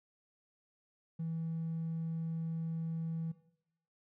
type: tone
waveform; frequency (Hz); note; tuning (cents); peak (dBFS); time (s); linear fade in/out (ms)
triangle; 163.4; E3; -15; -32; 1.19-3.32; 10
effects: noise-tail reverb RT60 0.7 s tail -18 dB re dry + tanh soft clip ceiling -31 dBFS